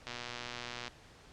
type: click train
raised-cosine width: 0.2 ms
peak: -23 dBFS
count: 99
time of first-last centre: 0.07-0.88 s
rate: 121 Hz
effects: pink hiss -57 dBFS RMS until 1.32 s + low-pass 6000 Hz 12 dB/octave